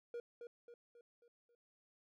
triangle tone with echo, 475.1 Hz, A#4, 33 cents sharp, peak -40 dBFS, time 0.14-0.2 s, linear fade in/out 2 ms, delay 270 ms, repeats 5, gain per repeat -6 dB, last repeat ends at 1.55 s, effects none

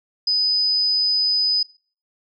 sine tone, 4998 Hz, D#8, 7 cents sharp, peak -16 dBFS, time 0.27-1.63 s, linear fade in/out 5 ms, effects noise-tail reverb RT60 0.4 s tail -19 dB re dry

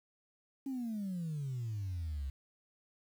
sine exponential sweep, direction down, 277.1 to 65.41 Hz, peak -34 dBFS, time 0.66-2.3 s, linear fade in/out 5 ms, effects tanh soft clip ceiling -33 dBFS + 10-bit

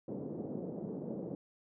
pink band-pass noise, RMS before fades -41 dBFS, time 0.08-1.35 s, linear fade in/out 2 ms, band 160 to 520 Hz, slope 24 dB/octave, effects none

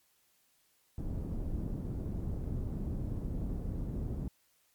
pink low-pass noise, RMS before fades -36 dBFS, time 0.98-4.28 s, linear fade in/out 2 ms, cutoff 250 Hz, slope 12 dB/octave, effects white hiss -71 dBFS RMS until 4.74 s + MP3 96 kbps

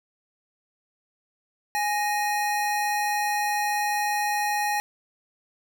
square tone pair together, 830.6 / 1864.7 Hz, G#5 / A#6, 0 / 0 cents, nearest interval octave + major second, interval 1400 cents, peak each -25 / -30 dBFS, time 1.75-4.8 s, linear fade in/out 0 ms, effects none

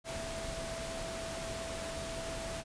sine tone in noise, 659.3 Hz, E5, in tune, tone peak -41 dBFS, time 0.04-2.64 s, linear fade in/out 50 ms, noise pink, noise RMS -41 dBFS, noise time 0.04-2.64 s, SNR -3 dB, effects resampled to 22050 Hz

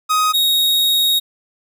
45% pulse tone pair in turn, 1255 / 3761 Hz, D#6 / A#7, +15 / +15 cents, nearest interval octave + perfect fifth, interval 1900 cents, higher second, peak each -13 dBFS, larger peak neither, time 0.09-0.33 / 0.33-1.2 s, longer second, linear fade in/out 20 ms, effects none

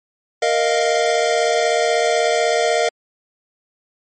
square chord, Bb suspended fourth, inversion none, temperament equal, 466.2 / 622.3 / 698.5 Hz, Bb4 / Eb5 / F5, 0 / 0 / 0 cents, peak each -20 dBFS, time 0.42-2.89 s, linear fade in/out 5 ms, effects MP3 32 kbps

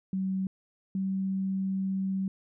sine tone pair in turn, 190.1 / 191.75 Hz, F#3 / G3, +47 / -38 cents, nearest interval unison, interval 15 cents, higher second, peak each -27 dBFS, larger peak neither, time 0.13-0.47 / 0.95-2.28 s, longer second, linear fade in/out 2 ms, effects none

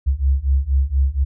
sine beating tone pair, 65.9 / 70.1 Hz, C2 / C#2, +13 / +20 cents, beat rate 4.2 Hz, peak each -18 / -17 dBFS, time 0.06-1.25 s, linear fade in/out 20 ms, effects none

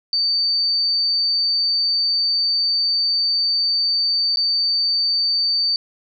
sine tone with dropouts, 4588 Hz, D8, 41 cents flat, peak -16 dBFS, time 0.13-5.76 s, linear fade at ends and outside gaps 1 ms, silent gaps 4.36-4.371 s, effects none

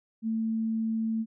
sine tone, 223.2 Hz, A3, 25 cents sharp, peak -26 dBFS, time 0.22-1.26 s, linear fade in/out 50 ms, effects none

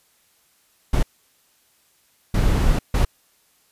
brown noise bursts at uneven times, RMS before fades -17 dBFS, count 3, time 0.93-1.03 / 2.34-2.79 / 2.94-3.05 s, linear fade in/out 5 ms, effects white hiss -61 dBFS RMS until 3.71 s + resampled to 32000 Hz

